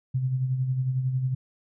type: tone with tremolo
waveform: sine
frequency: 129.6 Hz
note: C3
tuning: 16 cents flat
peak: -21 dBFS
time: 0.14-1.35 s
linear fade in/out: 10 ms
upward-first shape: sine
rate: 11 Hz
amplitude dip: 50%
effects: none